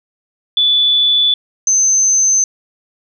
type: tone pair in turn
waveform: sine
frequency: 3467 / 6197 Hz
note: A7 / G8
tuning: -26 / -21 cents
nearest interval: minor seventh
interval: 1005 cents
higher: second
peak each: -9 dBFS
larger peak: neither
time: 0.57-1.34 / 1.67-2.44 s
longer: neither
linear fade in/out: 2 ms
effects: none